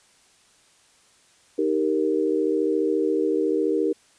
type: chord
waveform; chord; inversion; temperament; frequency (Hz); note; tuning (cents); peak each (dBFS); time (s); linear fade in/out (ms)
sine; Eb major; none; equal; 311.1 / 392 / 466.2; Eb4 / G4 / Bb4; 0 / 0 / 0; -24; 1.58-3.93; 10
effects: white hiss -58 dBFS RMS until 4.18 s + resampled to 22050 Hz